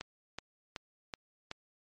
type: click train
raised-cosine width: 0.2 ms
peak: -21 dBFS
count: 5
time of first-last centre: 0.01-1.514 s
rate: 2.66 Hz
effects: low-pass 7000 Hz 12 dB/octave + MP3 64 kbps